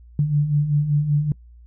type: beating tone pair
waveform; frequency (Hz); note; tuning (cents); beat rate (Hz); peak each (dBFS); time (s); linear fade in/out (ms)
sine; 143.1 / 148.3; D3 / D3; -45 / +17; 5.2; -24 / -17; 0.19-1.32; 2
effects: noise-tail reverb RT60 0.1 s tail -24 dB re dry + added 59 Hz sine -43 dBFS peak until 1.66 s